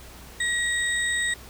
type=tone cluster; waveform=sine; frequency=1907 / 3735 / 8050 Hz; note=A#6 / A#7 / B8; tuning=+39 / +3 / +32 cents; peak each=-24 / -30 / -31 dBFS; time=0.4-1.34 s; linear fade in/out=5 ms; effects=added 60 Hz sine -46 dBFS peak until 1.49 s + pink hiss -46 dBFS RMS until 1.49 s